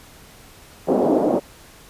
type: band-pass noise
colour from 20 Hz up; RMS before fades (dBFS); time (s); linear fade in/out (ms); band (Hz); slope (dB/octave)
pink; -18; 0.87-1.4; 20; 250 to 660; 24
effects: pink hiss -46 dBFS RMS until 1.89 s + resampled to 32000 Hz